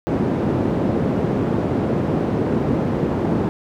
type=band-pass noise; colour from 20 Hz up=white; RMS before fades=-20 dBFS; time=0.07-3.49 s; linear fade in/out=0 ms; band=110 to 330 Hz; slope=12 dB/octave; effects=none